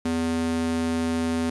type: tone with high-pass filter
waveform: square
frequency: 82.41 Hz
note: E2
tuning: in tune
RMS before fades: -25 dBFS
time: 0.05-1.5 s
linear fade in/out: 5 ms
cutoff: 190 Hz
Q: 4.5
effects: resampled to 24000 Hz + 8-bit